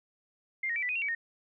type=tone with pitch steps; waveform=sine; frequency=2107 / 1868 / 2318 / 1978 / 2495 / 2736 / 2276 / 1849 Hz; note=C7 / A#6 / D7 / B6 / D#7 / F7 / C#7 / A#6; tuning=+12 / +3 / -23 / +2 / +4 / -36 / +45 / -15 cents; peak=-29 dBFS; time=0.63-1.15 s; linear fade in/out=5 ms; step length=65 ms; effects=none